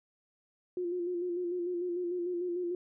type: tone with vibrato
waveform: sine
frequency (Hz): 353.1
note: F4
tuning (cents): +19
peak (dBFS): -31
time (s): 0.77-2.75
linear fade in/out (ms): 2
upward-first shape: square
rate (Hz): 6.7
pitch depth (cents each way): 36
effects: none